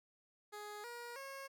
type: tone with pitch steps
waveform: 15% pulse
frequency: 417.3 / 476.6 / 544.3 Hz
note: G#4 / A#4 / C#5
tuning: +8 / +38 / -32 cents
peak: -40 dBFS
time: 0.52-1.48 s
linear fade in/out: 20 ms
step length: 320 ms
effects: none